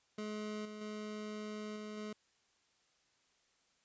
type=tone with level steps; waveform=25% pulse; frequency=212.3 Hz; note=G#3; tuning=38 cents sharp; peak=-36 / -42 / -38 / -40 / -38 dBFS; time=0.18-2.13 s; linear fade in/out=5 ms; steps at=0.65 / 0.81 / 1.76 / 1.97 s; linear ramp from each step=5 ms; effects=white hiss -74 dBFS RMS until 3.84 s + resampled to 16000 Hz